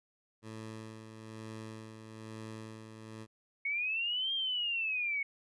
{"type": "tone with tremolo", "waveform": "15% pulse", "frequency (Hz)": 110.2, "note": "A2", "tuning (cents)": 3, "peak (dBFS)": -36, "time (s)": [0.42, 3.27], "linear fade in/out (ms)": 50, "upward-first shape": "sine", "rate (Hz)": 1.1, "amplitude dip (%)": 50}
{"type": "linear two-way sweep", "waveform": "sine", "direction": "up then down", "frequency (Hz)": [2200, 3222, 2200], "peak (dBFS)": -31, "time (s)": [3.65, 5.23], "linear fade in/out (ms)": 5, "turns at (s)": 4.33}
{"effects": ["resampled to 24000 Hz"]}